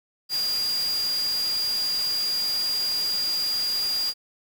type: tone in noise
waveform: sine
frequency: 4815 Hz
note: D8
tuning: 42 cents sharp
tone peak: -23 dBFS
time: 0.29-4.14 s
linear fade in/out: 50 ms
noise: white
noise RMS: -35 dBFS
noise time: 0.29-4.14 s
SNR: +9 dB
effects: none